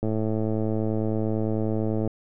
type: click train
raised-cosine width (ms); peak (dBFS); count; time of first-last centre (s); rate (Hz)
2; -14; 224; 0.03-2.076; 109
effects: none